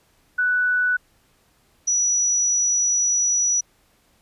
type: tone pair in turn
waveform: sine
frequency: 1484 / 5875 Hz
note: F#6 / F#8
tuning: +5 / -13 cents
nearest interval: 2 octaves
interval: 2382 cents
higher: second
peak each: -17 dBFS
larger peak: neither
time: 0.38-0.97 / 1.87-3.61 s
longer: second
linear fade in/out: 10 ms
effects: pink hiss -61 dBFS RMS until 4.21 s + resampled to 32000 Hz